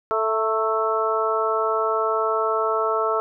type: harmonic tone with a mistuned harmonic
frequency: 220 Hz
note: A3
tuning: in tune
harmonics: 2 / 3 / 4 / 5 / 6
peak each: -24 / -26 / -30 / -27 / -24 dBFS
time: 0.11-3.2 s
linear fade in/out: 0 ms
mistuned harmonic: 4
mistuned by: +37 cents
effects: none